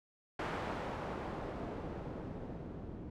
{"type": "noise with low-pass filter sweep", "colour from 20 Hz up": "white", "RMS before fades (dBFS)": -42, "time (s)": [0.39, 3.1], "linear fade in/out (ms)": 5, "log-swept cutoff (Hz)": [1200, 260], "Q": 0.7, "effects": []}